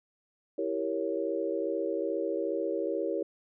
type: chord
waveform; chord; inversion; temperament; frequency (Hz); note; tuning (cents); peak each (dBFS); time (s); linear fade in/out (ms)
sine; E diminished seventh; none; equal; 329.6 / 392 / 466.2 / 554.4; E4 / G4 / Bb4 / Db5; 0 / 0 / 0 / 0; -34; 0.58-3.23; 5
effects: none